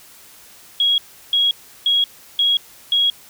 sine tone bursts, 3309 Hz, G#7, 7 cents flat, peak -13 dBFS, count 5, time 0.8-3.1 s, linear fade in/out 2 ms, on 180 ms, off 350 ms, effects white hiss -45 dBFS RMS until 3.29 s

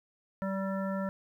harmonic tone with a mistuned harmonic, 193.3 Hz, G3, 24 cents flat, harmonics 1 / 3 / 5 / 7 / 9, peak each -32 / -36 / -43 / -42 / -46 dBFS, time 0.42-1.09 s, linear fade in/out 0 ms, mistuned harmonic 9, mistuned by +23 cents, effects 11-bit

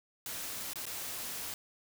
white noise with dropouts, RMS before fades -40 dBFS, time 0.26-1.54 s, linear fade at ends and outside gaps 1 ms, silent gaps 0.734-0.757 / 0.855-0.865 s, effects none

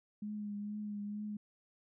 sine tone with vibrato, 207.7 Hz, G#3, in tune, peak -38 dBFS, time 0.22-1.37 s, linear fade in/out 5 ms, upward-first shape triangle, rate 2.2 Hz, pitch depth 32 cents each way, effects none

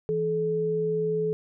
sine tone pair together, 164.95 / 430.3 Hz, E3 / A4, +1 / -39 cents, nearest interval octave + perfect fourth, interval 1660 cents, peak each -31 / -24 dBFS, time 0.09-1.33 s, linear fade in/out 0 ms, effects none

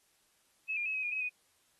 sine tone with pitch steps, 2583 / 2410 / 2574 / 2537 / 2432 / 2548 / 2485 Hz, E7 / D7 / E7 / D#7 / D#7 / D#7 / D#7, -36 / +44 / -42 / +33 / -40 / +41 / -3 cents, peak -32 dBFS, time 0.68-1.296 s, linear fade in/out 20 ms, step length 88 ms, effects white hiss -71 dBFS RMS until 1.79 s + AAC 32 kbps

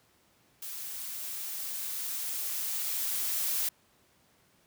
blue noise with level ramp, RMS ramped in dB -40 to -30 dBFS, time 0.62-3.69 s, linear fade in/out 5 ms, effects pink hiss -66 dBFS RMS until 4.66 s + high-pass 80 Hz 12 dB/octave

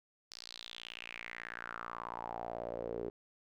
sawtooth tone with band-pass filter sweep, 58.27 Hz, A#1, in tune, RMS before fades -44 dBFS, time 0.31-3.1 s, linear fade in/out 5 ms, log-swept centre 5100 to 400 Hz, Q 4.9, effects none

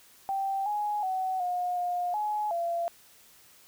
sine tone with pitch steps, 781 / 834 / 752 / 717 / 711 / 843 / 683 Hz, G5 / G#5 / F#5 / F5 / F5 / G#5 / F5, -7 / +7 / +28 / +45 / +31 / +26 / -39 cents, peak -27 dBFS, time 0.29-2.88 s, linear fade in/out 0 ms, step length 370 ms, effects white hiss -57 dBFS RMS until 3.67 s

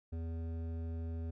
sine tone with hard clipping, 82.41 Hz, E2, in tune, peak -39 dBFS, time 0.12-1.31 s, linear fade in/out 10 ms, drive 12 dB, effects none

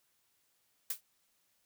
blue noise with exponential decay, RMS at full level -30 dBFS, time 0.9-1.01 s, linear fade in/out 5 ms, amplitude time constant 23 ms, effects white hiss -75 dBFS RMS until 1.65 s

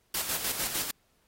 white noise with tremolo, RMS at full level -30 dBFS, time 0.14-0.91 s, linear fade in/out 5 ms, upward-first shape square, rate 6.6 Hz, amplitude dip 50%, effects pink hiss -70 dBFS RMS until 1.27 s + AAC 48 kbps

